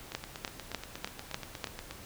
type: two click trains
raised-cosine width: 0.2 ms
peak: -15 / -22 dBFS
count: 6 / 16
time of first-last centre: 0.15-1.643 / 0.12-1.91 s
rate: 3.35 / 8.38 Hz
effects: pink hiss -49 dBFS RMS until 2.05 s